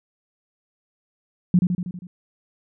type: tone with echo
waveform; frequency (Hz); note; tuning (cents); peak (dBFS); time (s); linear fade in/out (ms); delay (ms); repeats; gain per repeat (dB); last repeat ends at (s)
sine; 178.8; F3; +41; -11; 1.54-1.59; 2; 80; 6; -4; 2.07
effects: none